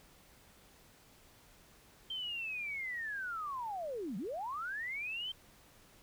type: linear two-way sweep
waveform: sine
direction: down then up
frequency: 3150 to 168.5 to 3150 Hz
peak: -37 dBFS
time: 2.1-5.32 s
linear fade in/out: 5 ms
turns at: 4.17 s
effects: pink hiss -62 dBFS RMS until 6.02 s